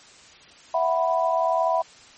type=chord; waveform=sine; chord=E suspended second; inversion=none; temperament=equal; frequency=659.3 / 740 / 987.8 Hz; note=E5 / F#5 / B5; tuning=0 / 0 / 0 cents; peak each=-22 / -25 / -24 dBFS; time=0.74-1.82 s; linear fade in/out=5 ms; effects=white hiss -49 dBFS RMS until 2.17 s + MP3 32 kbps